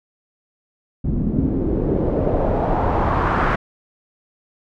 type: noise with low-pass filter sweep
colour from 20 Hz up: pink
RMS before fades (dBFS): -19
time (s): 1.04-3.56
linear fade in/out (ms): 10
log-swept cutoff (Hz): 210 to 1500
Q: 2.1
effects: none